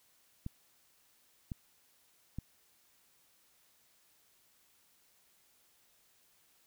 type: clicks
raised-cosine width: 5 ms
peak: -26 dBFS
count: 3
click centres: 0.464 / 1.518 / 2.386 s
effects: white hiss -69 dBFS RMS until 6.66 s